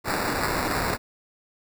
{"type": "noise with sample-and-hold", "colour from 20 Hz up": "white", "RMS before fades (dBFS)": -26, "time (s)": [0.04, 0.98], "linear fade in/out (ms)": 50, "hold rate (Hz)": 3150, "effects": []}